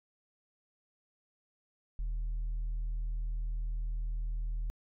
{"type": "tone", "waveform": "sine", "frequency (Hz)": 40, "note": "D#1", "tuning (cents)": 49, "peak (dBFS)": -29, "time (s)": [1.99, 4.7], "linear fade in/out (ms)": 0, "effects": ["tanh soft clip ceiling -31 dBFS"]}